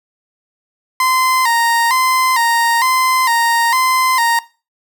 30% pulse tone with vibrato, 980 Hz, B5, 14 cents flat, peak -9 dBFS, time 1-4.39 s, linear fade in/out 2 ms, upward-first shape square, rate 1.1 Hz, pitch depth 90 cents each way, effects noise-tail reverb RT60 0.3 s tail -18 dB re dry

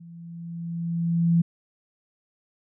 sine tone with level ramp, 168.7 Hz, E3, 40 cents sharp, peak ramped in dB -42 to -15 dBFS, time 0-1.42 s, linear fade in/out 10 ms, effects none

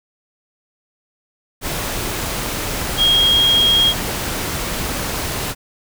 sine tone in noise, 3258 Hz, G#7, 34 cents flat, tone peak -11 dBFS, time 2.97-3.94 s, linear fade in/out 50 ms, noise pink, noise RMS -23 dBFS, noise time 1.61-5.55 s, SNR +9 dB, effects none

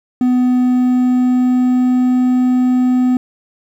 triangle tone with pitch glide, 250.2 to 251.9 Hz, B3 to B3, +23 to +34 cents, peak -8 dBFS, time 0.21-3.17 s, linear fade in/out 2 ms, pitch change +11 cents, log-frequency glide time 0.46-2.29 s, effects 8-bit

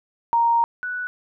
sine tone pair in turn, 932.3 / 1479.9 Hz, A#5 / F#6, 0 / 0 cents, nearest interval minor sixth, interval 800 cents, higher second, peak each -15 / -25 dBFS, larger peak first, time 0.33-0.64 / 0.83-1.07 s, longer first, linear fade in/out 0 ms, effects none

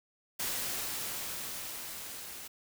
white noise with level ramp, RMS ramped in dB -34 to -45 dBFS, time 0.39-2.48 s, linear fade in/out 10 ms, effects none

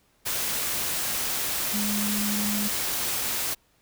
sine tone in noise, 207.7 Hz, G#3, in tune, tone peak -27 dBFS, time 1.73-2.69 s, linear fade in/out 20 ms, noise white, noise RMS -28 dBFS, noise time 0.25-3.55 s, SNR -2 dB, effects pink hiss -65 dBFS RMS until 3.81 s

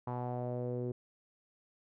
sawtooth tone with low-pass filter sweep, 123.3 Hz, B2, 2 cents flat, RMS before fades -37 dBFS, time 0.07-0.92 s, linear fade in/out 5 ms, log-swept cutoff 950 to 400 Hz, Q 3.9, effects none

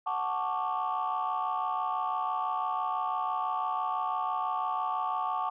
sine chord, D major seventh, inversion first, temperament equal, 740 / 880 / 1108.7 / 1174.7 Hz, F#5 / A5 / C#6 / D6, 0 / 0 / 0 / 0 cents, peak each -33 dBFS, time 0.06-5.5 s, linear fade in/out 10 ms, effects tanh soft clip ceiling -22 dBFS

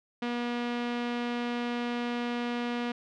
sawtooth tone with low-pass filter, 240.4 Hz, B3, 46 cents flat, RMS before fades -32 dBFS, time 0.22-2.92 s, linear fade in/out 5 ms, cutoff 3200 Hz, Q 1.3, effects none

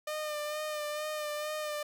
sawtooth tone with vibrato, 604 Hz, D5, 48 cents sharp, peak -30 dBFS, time 0.07-1.83 s, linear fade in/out 5 ms, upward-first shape sine, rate 2.2 Hz, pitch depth 28 cents each way, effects none

